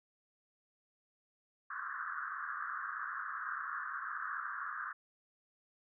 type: band-pass noise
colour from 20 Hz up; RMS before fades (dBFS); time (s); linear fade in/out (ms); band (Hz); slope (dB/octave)
pink; -41; 1.7-4.93; 10; 1100 to 1700; 96
effects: none